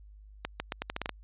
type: accelerating click train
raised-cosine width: 0.3 ms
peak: -16 dBFS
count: 9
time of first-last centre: 0.45-1.093 s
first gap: 150 ms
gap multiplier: 0.81
effects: added 51 Hz sine -49 dBFS peak until 1.23 s + resampled to 8000 Hz